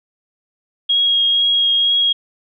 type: tone with vibrato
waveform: sine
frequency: 3280 Hz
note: G#7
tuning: 22 cents flat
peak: -12 dBFS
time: 0.89-2.13 s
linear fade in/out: 10 ms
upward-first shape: triangle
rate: 2.1 Hz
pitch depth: 13 cents each way
effects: none